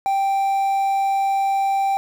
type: tone with quantisation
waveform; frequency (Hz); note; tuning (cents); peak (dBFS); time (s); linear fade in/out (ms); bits
triangle; 784; G5; 0; -15; 0.06-1.97; 0; 7
effects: none